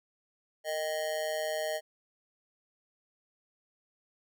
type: tone with amplitude modulation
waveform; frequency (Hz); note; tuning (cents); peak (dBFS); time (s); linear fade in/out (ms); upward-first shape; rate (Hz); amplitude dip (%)
square; 622.3; D#5; 0; -28; 0.64-1.81; 50; sine; 161; 80
effects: none